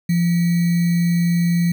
sine tone with sample-and-hold, 171.9 Hz, F3, 27 cents flat, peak -14 dBFS, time 0.09-1.72 s, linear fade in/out 5 ms, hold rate 2100 Hz, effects none

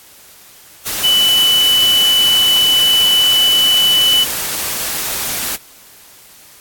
sine tone in noise, 2986 Hz, F#7, 15 cents sharp, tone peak -9 dBFS, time 1.03-4.25 s, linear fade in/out 20 ms, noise white, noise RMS -20 dBFS, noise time 0.85-5.57 s, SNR +8 dB, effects white hiss -42 dBFS RMS until 6.6 s + AAC 64 kbps

